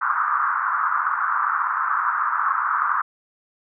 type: band-pass noise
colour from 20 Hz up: pink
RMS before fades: -22 dBFS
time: 0.01-3.02 s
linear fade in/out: 10 ms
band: 1100 to 1400 Hz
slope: 48 dB/octave
effects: none